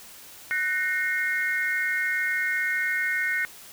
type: tone cluster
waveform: sine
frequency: 1492 / 1839 / 2143 Hz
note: F#6 / A#6 / C7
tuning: +14 / -24 / +41 cents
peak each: -28 / -27 / -28 dBFS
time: 0.51-3.45 s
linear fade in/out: 0 ms
effects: white hiss -46 dBFS RMS until 3.72 s